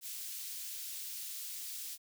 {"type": "high-pass noise", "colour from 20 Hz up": "white", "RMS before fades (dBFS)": -43, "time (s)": [0.01, 1.98], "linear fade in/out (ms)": 50, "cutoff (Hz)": 3400, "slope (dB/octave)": 12, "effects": []}